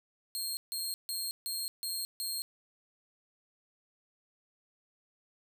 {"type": "tone bursts", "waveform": "20% pulse", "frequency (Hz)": 4231, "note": "C8", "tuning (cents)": 19, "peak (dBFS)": -28, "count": 6, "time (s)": [0.35, 2.42], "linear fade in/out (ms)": 0, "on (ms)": 220, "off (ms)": 150, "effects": []}